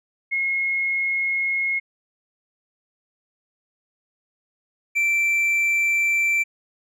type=tone pair in turn; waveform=sine / triangle; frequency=2162 / 2342 Hz; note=C#7 / D7; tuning=-44 / -5 cents; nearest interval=minor second; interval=139 cents; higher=second; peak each=-20 / -16 dBFS; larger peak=second; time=0.31-1.8 / 4.95-6.44 s; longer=neither; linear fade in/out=20 ms; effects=none